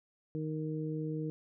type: harmonic tone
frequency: 155.56 Hz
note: D#3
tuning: in tune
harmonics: 1 / 2 / 3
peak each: -36 / -38 / -41 dBFS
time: 0.35-1.3 s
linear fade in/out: 0 ms
effects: none